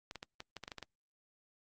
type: clicks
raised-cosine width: 0.2 ms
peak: -26 dBFS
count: 10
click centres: 0.111 / 0.157 / 0.229 / 0.404 / 0.567 / 0.637 / 0.679 / 0.718 / 0.783 / 0.827 s
effects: Opus 48 kbps